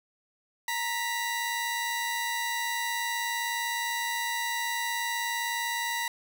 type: tone pair together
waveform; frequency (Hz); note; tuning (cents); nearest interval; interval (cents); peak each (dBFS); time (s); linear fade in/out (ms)
sawtooth; 932 / 1963.5; A#5 / B6; -1 / -11; octave + minor second; 1290; -28 / -28; 0.68-6.08; 2
effects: none